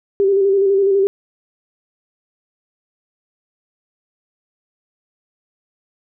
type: tone with vibrato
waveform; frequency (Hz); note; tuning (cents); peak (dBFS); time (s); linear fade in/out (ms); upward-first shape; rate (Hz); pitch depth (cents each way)
sine; 393; G4; +4; -11; 0.2-1.07; 0; square; 12; 32
effects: none